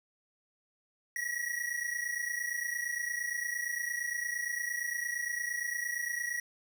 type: tone pair together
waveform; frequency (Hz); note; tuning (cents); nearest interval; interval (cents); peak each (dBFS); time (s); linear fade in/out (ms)
square; 1900 / 1928.7; A#6 / B6; +33 / -42; unison; 25; -37 / -36; 1.16-6.4; 2
effects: 10-bit